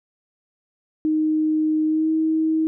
sine tone with pitch glide, 310.8 to 317.5 Hz, D#4 to D#4, -2 to +35 cents, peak -17 dBFS, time 1.05-2.67 s, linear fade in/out 0 ms, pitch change +37 cents, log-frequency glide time 1.86-2.1 s, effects none

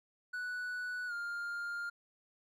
triangle tone with pitch glide, 1480 to 1404.2 Hz, F#6 to F6, 0 to +9 cents, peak -35 dBFS, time 0.33-1.9 s, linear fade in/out 10 ms, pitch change -91 cents, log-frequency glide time 1.07-1.13 s, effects none

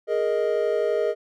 triangle chord, Ab suspended second, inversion none, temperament just, 415.3 / 467.2 / 623 Hz, Ab4 / Bb4 / Eb5, 0 / +4 / +2 cents, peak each -23 dBFS, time 0.07-1.15 s, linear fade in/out 50 ms, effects none

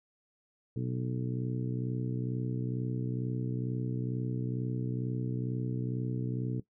harmonic tone, 62.2 Hz, B1, 13 cents sharp, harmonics 2 / 3 / 4 / 5 / 6 / 7, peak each -33 / -39 / -40 / -41 / -47 / -44 dBFS, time 0.76-6.6 s, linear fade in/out 5 ms, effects noise-tail reverb RT60 0.1 s tail -17 dB re dry

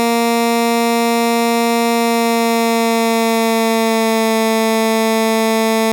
15% pulse tone with pitch glide, 233.1 to 222.7 Hz, A#3 to A3, 0 to +21 cents, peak -6 dBFS, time 0-5.92 s, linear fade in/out 0 ms, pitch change -79 cents, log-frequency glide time 1.93-4.35 s, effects none

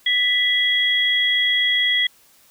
sine tone pair together, 1975.5 / 3312 Hz, B6 / G#7, 0 / -5 cents, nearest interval major sixth, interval 895 cents, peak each -19 / -18 dBFS, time 0.06-2.07 s, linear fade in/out 5 ms, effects white hiss -54 dBFS RMS until 2.5 s

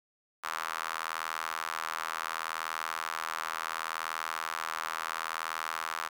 sawtooth tone with high-pass filter, 80.7 Hz, E2, 36 cents flat, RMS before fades -36 dBFS, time 0.43-6.09 s, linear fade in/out 20 ms, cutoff 1200 Hz, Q 3, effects none

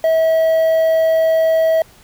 triangle tone with quantisation, 646 Hz, E5, 35 cents flat, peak -9 dBFS, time 0.04-1.82 s, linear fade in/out 2 ms, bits 6, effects pink hiss -47 dBFS RMS until 2.03 s

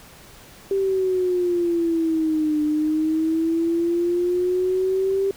sine exponential two-way sweep, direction down then up, 393.5 to 300.5 to 393.5 Hz, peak -18 dBFS, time 0.71-5.31 s, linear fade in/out 2 ms, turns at 2.62 s, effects pink hiss -46 dBFS RMS until 5.36 s

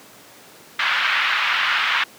pink band-pass noise, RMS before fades -20 dBFS, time 0.79-2.04 s, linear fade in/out 5 ms, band 1200 to 3200 Hz, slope 24 dB/octave, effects pink hiss -45 dBFS RMS until 2.18 s + high-pass 200 Hz 12 dB/octave

